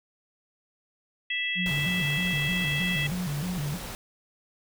harmonic tone, 659.3 Hz, E5, in tune, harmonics 3 / 4 / 5, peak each -30 / -31 / -32 dBFS, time 1.3-3.07 s, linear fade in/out 5 ms
sine tone with vibrato, 161.8 Hz, E3, 32 cents flat, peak -28 dBFS, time 1.55-3.79 s, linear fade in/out 50 ms, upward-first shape square, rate 3.2 Hz, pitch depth 190 cents each way
pink noise, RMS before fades -38 dBFS, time 1.66-3.95 s, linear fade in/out 0 ms
effects none

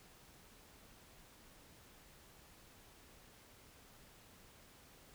silence, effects pink hiss -62 dBFS RMS until 5.14 s

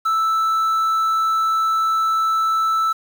triangle tone, 1318.5 Hz, E6, in tune, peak -14 dBFS, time 0.05-2.93 s, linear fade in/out 10 ms, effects 7-bit

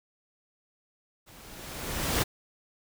pink noise with level ramp, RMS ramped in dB -53 to -25 dBFS, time 1.26-2.24 s, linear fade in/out 20 ms, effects none

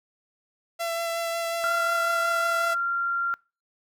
sawtooth tone with vibrato, 672 Hz, E5, 33 cents sharp, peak -23 dBFS, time 0.79-2.75 s, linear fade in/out 20 ms, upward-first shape sine, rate 5.5 Hz, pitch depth 11 cents each way
sine tone, 1383 Hz, F6, 17 cents flat, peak -23 dBFS, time 1.64-3.34 s, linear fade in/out 0 ms
effects noise-tail reverb RT60 0.3 s tail -25 dB re dry

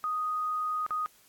sine tone with dropouts, 1244.5 Hz, D#6, in tune, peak -28 dBFS, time 0.04-1.06 s, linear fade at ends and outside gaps 0 ms, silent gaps 0.864-0.907 s, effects white hiss -61 dBFS RMS until 1.28 s + AAC 64 kbps

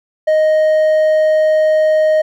sine tone with hard clipping, 622.3 Hz, D#5, in tune, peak -10 dBFS, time 0.27-2.22 s, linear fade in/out 10 ms, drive 3 dB, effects none

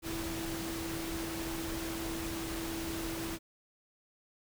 sine tone in noise, 329.6 Hz, E4, in tune, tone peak -38 dBFS, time 0.02-3.39 s, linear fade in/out 50 ms, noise pink, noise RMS -40 dBFS, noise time 0.02-3.39 s, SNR -1 dB, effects none

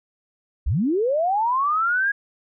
sine linear sweep, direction up, 43.65 to 1661.2 Hz, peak -18 dBFS, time 0.66-2.12 s, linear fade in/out 10 ms, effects none

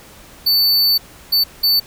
square tone bursts at uneven times, 4500 Hz, C#8, 25 cents sharp, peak -12 dBFS, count 3, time 0.46-0.98 / 1.32-1.44 / 1.63-1.8 s, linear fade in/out 10 ms, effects pink hiss -42 dBFS RMS until 1.86 s

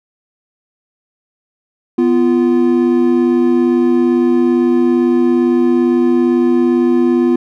triangle tone pair together, 248.1 / 345.8 Hz, B3 / F4, +8 / -17 cents, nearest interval tritone, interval 575 cents, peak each -10 dBFS, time 1.98-7.36 s, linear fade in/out 5 ms, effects none

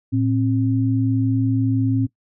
sine tone pair together, 112.3 / 266.6 Hz, A2 / C4, +36 / +33 cents, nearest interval octave + minor third, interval 1497 cents, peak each -19 dBFS, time 0.12-2.07 s, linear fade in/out 20 ms, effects noise-tail reverb RT60 0.1 s tail -18 dB re dry

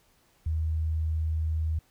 sine tone, 79.3 Hz, D#2, 33 cents sharp, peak -25 dBFS, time 0.46-1.79 s, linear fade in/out 5 ms, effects pink hiss -65 dBFS RMS until 1.9 s

